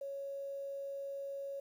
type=tone; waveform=sine; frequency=554.4 Hz; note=C#5; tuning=in tune; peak=-39 dBFS; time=0.01-1.6 s; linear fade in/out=5 ms; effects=11-bit